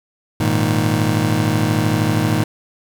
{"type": "chord", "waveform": "25% pulse", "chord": "Ab suspended second", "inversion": "none", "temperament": "just", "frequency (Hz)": [103.83, 116.8, 155.74], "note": ["Ab2", "Bb2", "Eb3"], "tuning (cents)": [0, 4, 2], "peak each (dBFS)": -16, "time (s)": [0.4, 2.44], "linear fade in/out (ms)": 5, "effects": ["7-bit"]}